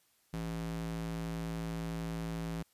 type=tone with high-pass filter; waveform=square; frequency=55.4 Hz; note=A1; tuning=13 cents sharp; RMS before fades=-38 dBFS; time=0.33-2.63 s; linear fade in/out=10 ms; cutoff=120 Hz; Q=3.3; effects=white hiss -71 dBFS RMS until 2.73 s + resampled to 32000 Hz